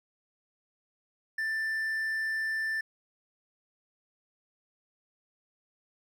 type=tone; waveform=triangle; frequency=1773 Hz; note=A6; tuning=13 cents sharp; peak=-27 dBFS; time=1.38-2.81 s; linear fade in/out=5 ms; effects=none